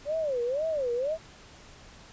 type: tone with vibrato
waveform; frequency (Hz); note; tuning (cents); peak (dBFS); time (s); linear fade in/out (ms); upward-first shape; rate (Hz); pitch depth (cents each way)
sine; 554.4; C#5; 0; -26; 0.05-1.18; 50; sine; 2; 270
effects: pink hiss -51 dBFS RMS until 2.12 s + resampled to 16000 Hz